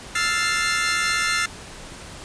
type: chord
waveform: sawtooth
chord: F major seventh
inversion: third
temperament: equal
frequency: 1318.5 / 1396.9 / 1760 / 2093 Hz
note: E6 / F6 / A6 / C7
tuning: 0 / 0 / 0 / 0 cents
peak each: -24 / -22 / -22 / -21 dBFS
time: 0.15-1.46 s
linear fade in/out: 5 ms
effects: pink hiss -39 dBFS RMS until 2.24 s + resampled to 22050 Hz